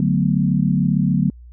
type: chord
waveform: sine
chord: B minor seventh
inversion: first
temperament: equal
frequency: 146.83 / 185 / 220 / 246.9 Hz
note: D3 / F#3 / A3 / B3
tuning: 0 / 0 / 0 / 0 cents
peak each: -19 / -18 / -22 / -23 dBFS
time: 0-1.3 s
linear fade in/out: 2 ms
effects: added 60 Hz sine -38 dBFS peak until 1.52 s